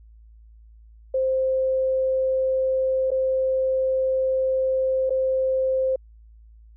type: tone with dropouts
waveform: sine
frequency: 524 Hz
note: C5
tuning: 2 cents sharp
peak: -19 dBFS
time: 1.14-5.96 s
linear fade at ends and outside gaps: 5 ms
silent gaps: 3.106-3.115 / 5.096-5.104 s
effects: added 55 Hz sine -46 dBFS peak until 6.76 s